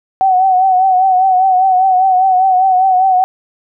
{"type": "tone with vibrato", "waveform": "sine", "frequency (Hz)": 751, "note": "F#5", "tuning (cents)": 26, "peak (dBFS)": -7, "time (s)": [0.21, 3.24], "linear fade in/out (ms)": 0, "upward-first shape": "triangle", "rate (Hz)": 5, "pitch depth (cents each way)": 61, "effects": []}